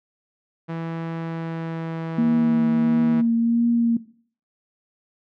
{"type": "tone with pitch glide", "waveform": "sawtooth", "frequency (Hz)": [164.81, 162.35], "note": ["E3", "E3"], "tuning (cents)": [0, -26], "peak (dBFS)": -23, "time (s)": [0.68, 3.22], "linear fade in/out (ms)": 20, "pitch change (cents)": -26, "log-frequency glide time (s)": [1.13, 2.73]}
{"type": "tone with vibrato", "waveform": "sine", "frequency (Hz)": 233.1, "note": "A#3", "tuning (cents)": 0, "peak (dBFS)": -16, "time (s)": [2.18, 3.97], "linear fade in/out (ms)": 5, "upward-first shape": "triangle", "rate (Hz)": 1.5, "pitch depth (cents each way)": 22}
{"effects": ["noise-tail reverb RT60 0.5 s tail -18 dB re dry", "low-pass 2000 Hz 12 dB/octave"]}